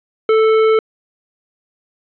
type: tone with hard clipping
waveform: sine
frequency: 440 Hz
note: A4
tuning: in tune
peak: -11 dBFS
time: 0.29-0.79 s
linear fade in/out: 2 ms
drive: 11 dB
effects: resampled to 11025 Hz